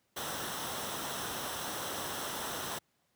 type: noise with comb filter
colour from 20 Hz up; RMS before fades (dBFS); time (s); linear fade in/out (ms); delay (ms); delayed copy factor
pink; -38; 0.16-2.79; 10; 0.43; -0.55
effects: pink hiss -75 dBFS RMS until 3.15 s + high-pass 100 Hz 12 dB/octave